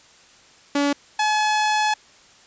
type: tone pair in turn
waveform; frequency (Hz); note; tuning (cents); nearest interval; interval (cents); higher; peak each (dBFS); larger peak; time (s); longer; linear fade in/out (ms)
sawtooth; 285.3 / 852; C#4 / G#5; +50 / +44; octave + perfect fifth; 1894; second; -14; neither; 0.75-0.93 / 1.19-1.94; second; 5
effects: white hiss -51 dBFS RMS until 2.46 s + resampled to 16000 Hz